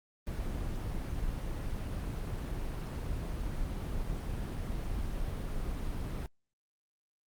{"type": "noise", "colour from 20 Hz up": "brown", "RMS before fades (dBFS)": -35, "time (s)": [0.27, 6.26], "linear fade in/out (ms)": 0, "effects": ["Opus 24 kbps"]}